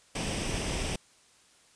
pink noise with comb filter, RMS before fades -32 dBFS, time 0.15-0.96 s, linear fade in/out 5 ms, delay 0.36 ms, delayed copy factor +0.5, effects white hiss -61 dBFS RMS until 1.75 s + resampled to 22050 Hz

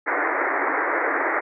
white band-pass noise, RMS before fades -23 dBFS, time 0.06-1.41 s, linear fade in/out 20 ms, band 280 to 2100 Hz, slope 96 dB/octave, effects none

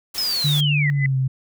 white noise, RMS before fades -31 dBFS, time 0.14-0.61 s, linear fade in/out 10 ms
sine linear sweep, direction down, 5274 to 1864.7 Hz, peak -20 dBFS, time 0.18-0.9 s, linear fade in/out 0 ms
sine tone with pitch glide, 146.83 to 131.57 Hz, D3 to C3, 0 to +10 cents, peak -17 dBFS, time 0.44-1.28 s, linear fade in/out 10 ms, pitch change -190 cents, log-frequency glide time 0.86-1.17 s
sine tone with exponential growth, 2015 Hz, B6, 34 cents sharp, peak -17 dBFS, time 0.87-1.06 s, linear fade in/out 2 ms, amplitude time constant 40 ms
effects none

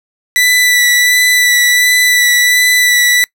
sawtooth tone with vibrato, 1975.5 Hz, B6, in tune, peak -4 dBFS, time 0.36-3.24 s, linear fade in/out 0 ms, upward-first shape sine, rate 1.4 Hz, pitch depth 15 cents each way, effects noise-tail reverb RT60 0.1 s tail -24 dB re dry

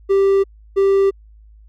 triangle tone pair in turn, 392 / 392 Hz, G4 / G4, 0 / 0 cents, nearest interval unison, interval 0 cents, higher neither, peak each -9 dBFS, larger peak neither, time 0.09-0.44 / 0.76-1.11 s, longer neither, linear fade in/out 20 ms, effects added 53 Hz sine -42 dBFS peak until 1.68 s

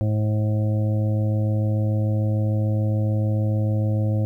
harmonic tone, 106.8 Hz, G#2, 49 cents sharp, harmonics 1 / 2 / 3 / 5 / 6 / 7, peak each -19 / -29 / -32 / -32 / -40 / -44 dBFS, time 0.01-4.25 s, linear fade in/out 0 ms, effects 10-bit

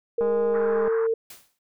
sine tone with pitch glide, 466.8 to 451.9 Hz, A#4 to A4, +2 to +46 cents, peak -20 dBFS, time 0.18-1.14 s, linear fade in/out 5 ms, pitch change -56 cents, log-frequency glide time 0.47-0.83 s
click train, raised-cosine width 1 ms, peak -20 dBFS, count 139, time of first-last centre 0.21-0.88 s, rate 206 Hz
white band-pass noise, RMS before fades -37 dBFS, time 0.54-1.07 s, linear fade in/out 5 ms, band 910 to 1600 Hz, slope 48 dB/octave
white noise with exponential decay, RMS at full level -40 dBFS, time 1.3-1.59 s, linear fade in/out 5 ms, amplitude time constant 61 ms
effects none

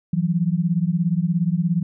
sine beating tone pair, 164.81 / 181.81 Hz, E3 / F#3, 0 / -30 cents, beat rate 17 Hz, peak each -20 / -21 dBFS, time 0.13-1.83 s, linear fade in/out 5 ms, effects none

